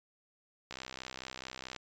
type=click train; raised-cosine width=0.2 ms; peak=-24 dBFS; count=69; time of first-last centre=0.71-1.763 s; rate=64.6 Hz; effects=resampled to 16000 Hz